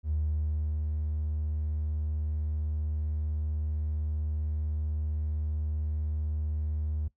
triangle tone with ADSR envelope, 76.3 Hz, D#2, 33 cents flat, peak -23 dBFS, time 0.03-7.08 s, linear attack 78 ms, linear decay 680 ms, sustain -3 dB, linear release 6 ms, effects noise-tail reverb RT60 0.1 s tail -19 dB re dry + tanh soft clip ceiling -22 dBFS

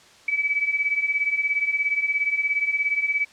sine beating tone pair, 2279 / 2296 Hz, C#7 / D7, +47 / -40 cents, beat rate 17 Hz, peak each -26 / -22 dBFS, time 0.28-3.25 s, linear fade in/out 5 ms, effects white hiss -51 dBFS RMS until 3.32 s + low-pass 6000 Hz 12 dB/octave

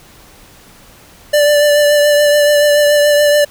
square tone with vibrato, 587.3 Hz, D5, in tune, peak -8 dBFS, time 1.33-3.45 s, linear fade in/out 10 ms, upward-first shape triangle, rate 7 Hz, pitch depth 22 cents each way, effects pink hiss -42 dBFS RMS until 3.5 s

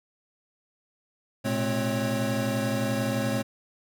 square tone cluster, 115.4 / 126.9 / 213.6 / 262.3 / 551 Hz, A#2 / B2 / G#3 / C4 / C#5, -17 / +47 / +49 / +4 / -11 cents, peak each -32 / -37 / -31 / -32 / -32 dBFS, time 1.44-3.43 s, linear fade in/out 20 ms, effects none

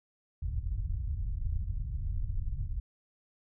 pink low-pass noise, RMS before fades -33 dBFS, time 0.42-2.8 s, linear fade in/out 5 ms, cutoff 100 Hz, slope 24 dB/octave, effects none

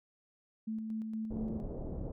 sine tone with tremolo, 220 Hz, A3, in tune, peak -34 dBFS, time 0.67-1.62 s, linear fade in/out 10 ms, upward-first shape square, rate 4.3 Hz, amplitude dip 30%
pink low-pass noise, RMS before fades -40 dBFS, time 1.3-2.12 s, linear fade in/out 10 ms, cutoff 580 Hz, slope 24 dB/octave
effects none

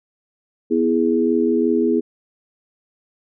sine chord, E major, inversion second, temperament equal, 246.9 / 329.6 / 415.3 Hz, B3 / E4 / G#4, 0 / 0 / 0 cents, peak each -19 dBFS, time 0.7-2.01 s, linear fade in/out 20 ms, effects none

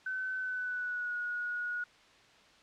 sine tone with pitch glide, 1521 to 1452.3 Hz, F#6 to F#6, +47 to -33 cents, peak -33 dBFS, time 0.06-1.84 s, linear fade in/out 5 ms, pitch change -80 cents, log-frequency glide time 0.37-1.15 s, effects white hiss -60 dBFS RMS until 2.62 s + low-pass 4000 Hz 12 dB/octave

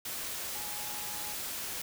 sine tone in noise, 837 Hz, G#5, 13 cents sharp, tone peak -47 dBFS, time 0.55-1.34 s, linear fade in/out 5 ms, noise white, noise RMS -38 dBFS, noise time 0.05-1.82 s, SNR -12 dB, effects none

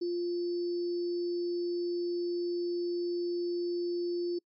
sine tone with sample-and-hold, 349.2 Hz, F4, in tune, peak -29 dBFS, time 0.01-4.39 s, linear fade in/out 10 ms, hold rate 4900 Hz, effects noise-tail reverb RT60 0.1 s tail -26 dB re dry + MP3 32 kbps

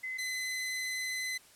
sine / sawtooth tone pair in turn, 2039 / 2028 Hz, C7 / B6, -45 / +45 cents, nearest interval unison, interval 10 cents, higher first, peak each -35 / -30 dBFS, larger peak second, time 0.03-0.18 / 0.18-1.38 s, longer second, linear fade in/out 10 ms, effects white hiss -59 dBFS RMS until 1.55 s + low-pass 12000 Hz 12 dB/octave

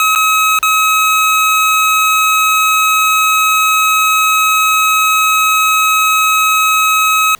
25% pulse tone with dropouts, 1278 Hz, D#6, 46 cents sharp, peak -5 dBFS, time 0-7.35 s, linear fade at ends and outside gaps 1 ms, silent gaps 0.151-0.158 / 0.589-0.628 s, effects pink hiss -45 dBFS RMS until 7.39 s

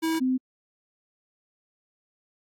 square / sine tone pair in turn, 323.8 / 257.6 Hz, E4 / C4, -31 / -27 cents, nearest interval major third, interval 396 cents, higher first, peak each -24 / -21 dBFS, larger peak second, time 0.02-0.2 / 0.2-0.38 s, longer neither, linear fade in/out 20 ms, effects AAC 48 kbps

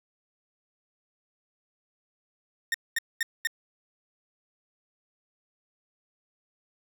40% pulse tone bursts, 1834 Hz, A#6, 29 cents flat, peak -23 dBFS, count 4, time 2.72-3.472 s, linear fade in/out 2 ms, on 23 ms, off 220 ms, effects none

